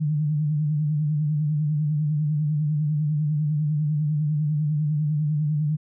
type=tone with vibrato; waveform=sine; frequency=150.9 Hz; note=D3; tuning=47 cents sharp; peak=-20 dBFS; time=0-5.77 s; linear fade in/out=20 ms; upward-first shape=sine; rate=10 Hz; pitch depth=63 cents each way; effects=none